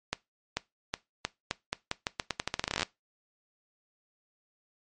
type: accelerating click train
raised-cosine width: 0.2 ms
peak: -11 dBFS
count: 24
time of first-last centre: 0.13-2.83 s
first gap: 440 ms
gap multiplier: 0.84
effects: noise-tail reverb RT60 0.2 s tail -20 dB re dry + MP3 48 kbps